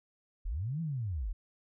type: linear two-way sweep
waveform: sine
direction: up then down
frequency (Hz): 31.69 to 169.3 to 35.37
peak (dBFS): -32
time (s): 0.45-1.33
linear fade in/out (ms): 10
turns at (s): 0.81
effects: none